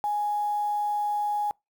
sine tone with quantisation, 830.6 Hz, G#5, in tune, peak -24 dBFS, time 0.04-1.51 s, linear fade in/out 0 ms, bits 8, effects noise-tail reverb RT60 0.2 s tail -26 dB re dry

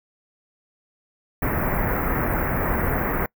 pink band-stop noise, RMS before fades -23 dBFS, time 1.42-3.26 s, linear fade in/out 2 ms, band 2100 to 14000 Hz, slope 48 dB/octave, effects noise-tail reverb RT60 0.1 s tail -25 dB re dry

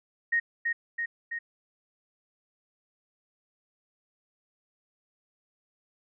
sine tone with echo, 1864.7 Hz, A#6, in tune, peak -22 dBFS, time 0.32-0.4 s, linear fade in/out 10 ms, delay 330 ms, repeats 3, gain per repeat -3 dB, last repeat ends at 1.39 s, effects none

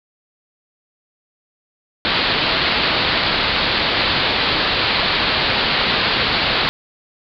white low-pass noise, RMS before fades -18 dBFS, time 2.05-6.69 s, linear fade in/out 0 ms, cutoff 4600 Hz, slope 96 dB/octave, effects none

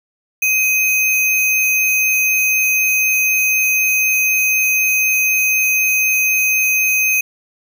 sine tone with sample-and-hold, 2518 Hz, D#7, 20 cents sharp, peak -12 dBFS, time 0.42-7.21 s, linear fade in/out 5 ms, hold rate 8820 Hz, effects none

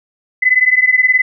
sine beating tone pair, 2008 / 2027 Hz, B6 / B6, +28 / +45 cents, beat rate 19 Hz, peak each -11 / -12 dBFS, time 0.42-1.22 s, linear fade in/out 10 ms, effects none

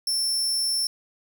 sawtooth tone, 5380 Hz, E8, 34 cents sharp, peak -20 dBFS, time 0.07-0.87 s, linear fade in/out 2 ms, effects none

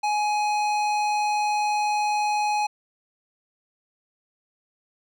triangle tone with hard clipping, 838 Hz, G#5, 15 cents sharp, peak -23 dBFS, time 0.03-2.67 s, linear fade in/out 10 ms, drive 18 dB, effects none

